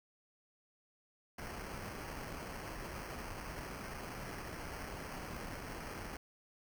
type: noise with sample-and-hold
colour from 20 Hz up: pink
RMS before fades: -45 dBFS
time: 1.38-6.17 s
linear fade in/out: 5 ms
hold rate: 3675 Hz
effects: none